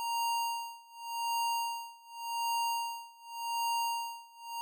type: tone with tremolo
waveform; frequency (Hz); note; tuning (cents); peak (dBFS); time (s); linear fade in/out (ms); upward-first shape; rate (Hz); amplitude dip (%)
square; 932.3; A#5; 0; -30; 0-4.61; 0; sine; 0.87; 95
effects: none